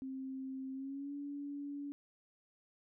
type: tone with pitch glide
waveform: sine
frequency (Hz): 264.7 to 285.3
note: C4 to C#4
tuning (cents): +20 to +50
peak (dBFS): -40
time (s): 0.02-1.92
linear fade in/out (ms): 0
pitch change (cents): +130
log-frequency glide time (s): 0.73-1.13
effects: none